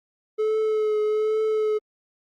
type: tone with vibrato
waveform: triangle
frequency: 430.7 Hz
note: A4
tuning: 37 cents flat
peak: -18 dBFS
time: 0.38-1.79 s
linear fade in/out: 20 ms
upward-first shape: triangle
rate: 1.2 Hz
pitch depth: 26 cents each way
effects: Opus 48 kbps